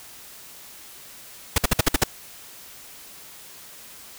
pink noise bursts, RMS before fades -17 dBFS, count 7, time 1.56-2.038 s, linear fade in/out 5 ms, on 22 ms, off 54 ms, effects white hiss -44 dBFS RMS until 4.18 s

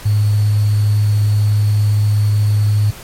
sine tone with sample-and-hold, 104.5 Hz, G#2, 11 cents sharp, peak -10 dBFS, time 0.05-2.91 s, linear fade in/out 10 ms, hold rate 4410 Hz, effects pink hiss -35 dBFS RMS until 3.03 s + MP3 64 kbps

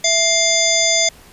harmonic tone with a mistuned harmonic, 700 Hz, F5, 4 cents sharp, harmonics 1 / 3 / 5 / 7 / 9 / 10, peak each -20 / -20 / -20 / -20 / -20 / -20 dBFS, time 0.04-1.09 s, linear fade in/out 5 ms, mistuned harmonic 1, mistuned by -100 cents, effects pink hiss -45 dBFS RMS until 1.32 s + resampled to 32000 Hz

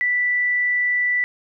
sine tone, 1972 Hz, B6, 3 cents flat, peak -17 dBFS, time 0.01-1.24 s, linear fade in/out 0 ms, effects none

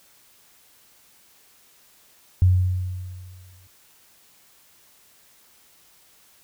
sine tone with exponential decay, 91.5 Hz, F#2, 19 cents flat, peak -11 dBFS, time 2.42-3.67 s, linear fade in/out 0 ms, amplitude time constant 270 ms, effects white hiss -56 dBFS RMS until 6.43 s

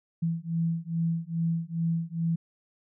sine beating tone pair, 164.81 / 167.21 Hz, E3 / E3, 0 / +25 cents, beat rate 2.4 Hz, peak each -29 dBFS, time 0.22-2.36 s, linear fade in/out 10 ms, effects none

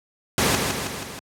pink noise with echo, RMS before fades -19 dBFS, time 0.38-0.55 s, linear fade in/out 0 ms, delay 160 ms, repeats 4, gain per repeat -4 dB, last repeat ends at 1.19 s, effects high-pass 100 Hz 12 dB/octave + low-pass 12000 Hz 12 dB/octave

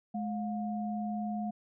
sine tone pair together, 211.8 / 712.4 Hz, G#3 / F5, +34 / +34 cents, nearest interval octave + major sixth, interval 2100 cents, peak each -33 / -38 dBFS, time 0.14-1.51 s, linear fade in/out 10 ms, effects none

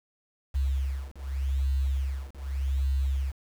sine beating tone pair, 67.2 / 68.04 Hz, C2 / C#2, +47 / -32 cents, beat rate 0.84 Hz, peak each -28 dBFS, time 0.54-3.32 s, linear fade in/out 20 ms, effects tanh soft clip ceiling -18 dBFS + 8-bit

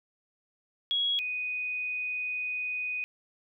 sine tone pair in turn, 3322 / 2489 Hz, G#7 / D#7, 0 / 0 cents, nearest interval perfect fourth, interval 500 cents, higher first, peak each -25 / -30 dBFS, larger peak first, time 0.91-1.19 / 1.19-3.04 s, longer second, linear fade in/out 0 ms, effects none

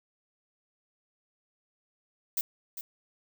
violet noise with echo, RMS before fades -29 dBFS, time 2.37-2.41 s, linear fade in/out 2 ms, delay 400 ms, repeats 1, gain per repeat -10 dB, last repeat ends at 2.81 s, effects none

